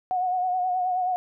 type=tone with vibrato; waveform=sine; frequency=732 Hz; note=F#5; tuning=19 cents flat; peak=-22 dBFS; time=0.11-1.16 s; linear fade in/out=0 ms; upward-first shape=sine; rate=9.4 Hz; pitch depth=38 cents each way; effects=none